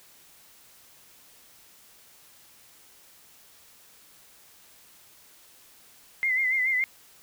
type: tone with vibrato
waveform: sine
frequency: 2063 Hz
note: C7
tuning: 25 cents flat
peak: -22 dBFS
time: 6.23-6.84 s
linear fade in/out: 0 ms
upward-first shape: sine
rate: 7 Hz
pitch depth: 61 cents each way
effects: white hiss -55 dBFS RMS until 7.22 s